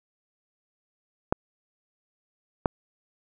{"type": "clicks", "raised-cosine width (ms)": 1, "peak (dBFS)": -7, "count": 2, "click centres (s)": [1.325, 2.658], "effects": []}